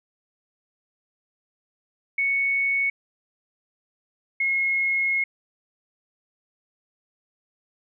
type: tone pair in turn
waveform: sine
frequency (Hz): 2217 / 2164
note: C#7 / C#7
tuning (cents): 0 / -42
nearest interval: unison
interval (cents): 42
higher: first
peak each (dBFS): -20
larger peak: neither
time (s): 2.18-2.9 / 4.4-5.24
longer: second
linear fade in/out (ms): 5
effects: none